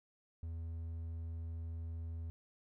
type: tone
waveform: triangle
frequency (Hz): 82.41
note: E2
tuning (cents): 0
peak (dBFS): -38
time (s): 0.43-2.3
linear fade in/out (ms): 0
effects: none